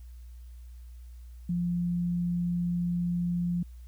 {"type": "tone", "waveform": "sine", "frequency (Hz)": 174.61, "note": "F3", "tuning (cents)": 0, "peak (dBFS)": -26, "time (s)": [1.49, 3.63], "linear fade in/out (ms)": 5, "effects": ["added 60 Hz sine -43 dBFS peak until 3.87 s", "white hiss -67 dBFS RMS until 3.87 s"]}